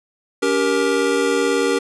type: chord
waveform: square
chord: G diminished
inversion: second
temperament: just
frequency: 282.2 / 392 / 470.4 Hz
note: Db4 / G4 / Bb4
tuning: +31 / 0 / +16 cents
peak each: -23 / -21 / -20 dBFS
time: 0.42-1.79 s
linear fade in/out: 10 ms
effects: resampled to 24000 Hz